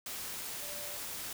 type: tone in noise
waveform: sine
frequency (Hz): 586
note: D5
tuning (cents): -4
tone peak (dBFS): -49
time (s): 0.62-0.97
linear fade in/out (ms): 2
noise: white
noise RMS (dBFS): -41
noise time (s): 0.06-1.33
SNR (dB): -11
effects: none